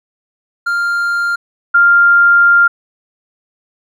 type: tone pair in turn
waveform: triangle / sine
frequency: 1396.9 / 1396.9 Hz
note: F6 / F6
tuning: 0 / 0 cents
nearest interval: unison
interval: 0 cents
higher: neither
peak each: -11 / -5 dBFS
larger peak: second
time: 0.66-1.36 / 1.74-2.68 s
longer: second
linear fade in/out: 10 ms
effects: none